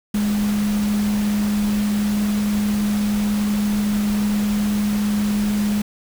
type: tone in noise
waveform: sine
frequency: 207.7 Hz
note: G#3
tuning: in tune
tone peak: -17 dBFS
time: 0.14-5.82 s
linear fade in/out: 5 ms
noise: pink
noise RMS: -31 dBFS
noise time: 0.14-5.82 s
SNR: +11 dB
effects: none